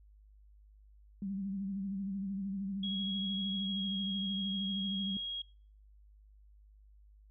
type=tone with vibrato; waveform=sine; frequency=195.4 Hz; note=G3; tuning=5 cents flat; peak=-35 dBFS; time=1.22-5.17 s; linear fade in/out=2 ms; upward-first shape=sine; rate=13 Hz; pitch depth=60 cents each way
type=tone with pitch glide; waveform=sine; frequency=3312 to 3285 Hz; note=G#7 to G#7; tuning=-5 to -20 cents; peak=-36 dBFS; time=2.83-5.42 s; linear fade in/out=5 ms; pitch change=-15 cents; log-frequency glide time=3.56-3.9 s
effects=noise-tail reverb RT60 0.5 s tail -26 dB re dry + added 51 Hz sine -57 dBFS peak until 7.3 s

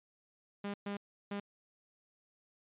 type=tone bursts at uneven times; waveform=sawtooth; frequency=202.1 Hz; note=G#3; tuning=47 cents flat; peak=-33 dBFS; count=3; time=0.64-0.74 / 0.86-0.97 / 1.31-1.4 s; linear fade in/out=5 ms; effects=resampled to 8000 Hz

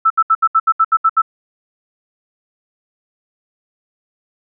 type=tone bursts; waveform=sine; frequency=1318.5 Hz; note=E6; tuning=in tune; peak=-8 dBFS; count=10; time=0.05-1.219 s; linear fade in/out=10 ms; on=53 ms; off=71 ms; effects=none

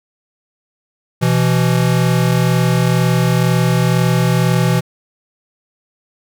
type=tone pair together; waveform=square; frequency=125.25 / 167.3 Hz; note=B2 / E3; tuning=+25 / +26 cents; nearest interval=perfect fourth; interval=501 cents; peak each=-15 dBFS; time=1.21-4.81 s; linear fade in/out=20 ms; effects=none

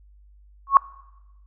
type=tone with exponential growth; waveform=sine; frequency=1100 Hz; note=C#6; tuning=14 cents flat; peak=-4 dBFS; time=0.67-0.77 s; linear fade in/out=1 ms; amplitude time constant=20 ms; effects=noise-tail reverb RT60 1.0 s tail -22 dB re dry + added 50 Hz sine -49 dBFS peak until 1.46 s

